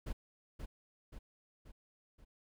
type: noise with echo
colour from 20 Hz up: brown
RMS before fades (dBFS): -39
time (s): 0.06-0.13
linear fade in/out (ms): 10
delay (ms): 530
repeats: 4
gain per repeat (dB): -5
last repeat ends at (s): 2.25
effects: none